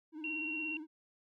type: tone with vibrato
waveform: triangle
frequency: 311.1 Hz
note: D#4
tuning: in tune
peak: -40 dBFS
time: 0.12-0.87 s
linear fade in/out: 50 ms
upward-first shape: sine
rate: 17 Hz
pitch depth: 70 cents each way
type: tone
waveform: sine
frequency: 2744 Hz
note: F7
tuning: 31 cents flat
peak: -36 dBFS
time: 0.24-0.77 s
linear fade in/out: 2 ms
effects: none